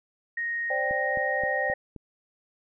sine tone, 1867 Hz, A#6, 2 cents sharp, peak -27 dBFS, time 0.37-1.74 s, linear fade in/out 5 ms
sine chord, C suspended second, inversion none, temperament equal, 523.3 / 587.3 / 784 Hz, C5 / D5 / G5, 0 / 0 / 0 cents, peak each -31 dBFS, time 0.7-1.74 s, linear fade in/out 5 ms
click train, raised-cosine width 3 ms, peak -27 dBFS, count 5, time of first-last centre 0.91-1.963 s, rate 3.8 Hz
effects none

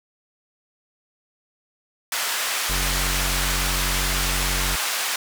pink band-pass noise, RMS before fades -25 dBFS, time 2.12-5.16 s, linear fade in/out 2 ms, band 1100 to 15000 Hz, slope 12 dB/octave
45% pulse tone, 46.25 Hz, F#1, in tune, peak -24 dBFS, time 2.69-4.76 s, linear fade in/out 10 ms
effects none

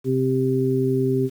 harmonic tone, 130.81 Hz, C3, in tune, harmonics 1 / 2 / 3, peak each -23 / -23 / -21 dBFS, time 0.04-1.3 s, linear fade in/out 50 ms, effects 8-bit

